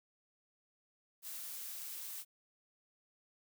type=noise; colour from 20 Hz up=blue; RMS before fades=-45 dBFS; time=1.22-2.25 s; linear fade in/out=50 ms; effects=none